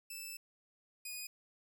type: tone pair in turn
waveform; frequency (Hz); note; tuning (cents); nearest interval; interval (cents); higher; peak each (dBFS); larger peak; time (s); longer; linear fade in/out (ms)
10% pulse; 2637 / 2476; E7 / D#7; 0 / -9; minor second; 109; first; -35 / -33; second; 0.1-0.37 / 1.05-1.27; first; 5
effects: none